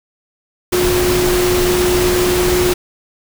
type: tone in noise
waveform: sine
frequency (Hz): 359.8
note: F#4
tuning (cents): -48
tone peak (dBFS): -13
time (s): 0.72-2.74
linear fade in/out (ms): 10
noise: pink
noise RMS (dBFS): -18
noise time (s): 0.72-2.74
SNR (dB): +2
effects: none